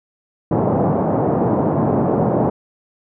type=band-pass noise; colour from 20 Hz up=pink; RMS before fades=-17 dBFS; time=0.51-2.5 s; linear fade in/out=5 ms; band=120 to 840 Hz; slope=24 dB/octave; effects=none